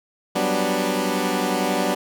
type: chord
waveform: 15% pulse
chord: G major seventh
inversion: third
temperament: equal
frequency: 185 / 196 / 246.9 / 293.7 Hz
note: F#3 / G3 / B3 / D4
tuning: 0 / 0 / 0 / 0 cents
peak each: -20 / -20 / -19 / -19 dBFS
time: 0.35-1.95 s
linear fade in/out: 10 ms
effects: none